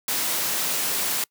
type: noise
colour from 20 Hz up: white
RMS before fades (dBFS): -25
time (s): 0.08-1.24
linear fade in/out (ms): 2
effects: noise-tail reverb RT60 0.1 s tail -26 dB re dry + high-pass 150 Hz 12 dB/octave